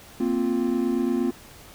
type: chord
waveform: triangle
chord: Bb suspended second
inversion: none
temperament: equal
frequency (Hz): 233.1 / 261.6 / 349.2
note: Bb3 / C4 / F4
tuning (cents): 0 / 0 / 0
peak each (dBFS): -24 / -23 / -24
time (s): 0.2-1.31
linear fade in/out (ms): 5
effects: pink hiss -47 dBFS RMS until 1.74 s